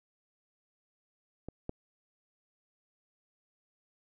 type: clicks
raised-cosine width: 2 ms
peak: -27 / -22 dBFS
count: 2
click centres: 1.486 / 1.694 s
effects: none